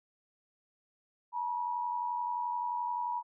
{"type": "tone pair together", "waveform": "sine", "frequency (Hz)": [873, 964.5], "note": ["A5", "B5"], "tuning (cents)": [-14, -41], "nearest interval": "major second", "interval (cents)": 173, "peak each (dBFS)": [-39, -32], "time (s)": [1.32, 3.23], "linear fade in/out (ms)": 50, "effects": []}